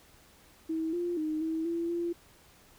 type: tone with pitch steps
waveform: sine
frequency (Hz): 321.8 / 348.8 / 310.2 / 321.7 / 337.2 / 342.9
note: E4 / F4 / D#4 / E4 / E4 / F4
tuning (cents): -42 / -2 / -5 / -42 / +39 / -32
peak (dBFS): -29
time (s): 0.69-2.13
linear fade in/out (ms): 10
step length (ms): 240
effects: pink hiss -59 dBFS RMS until 2.78 s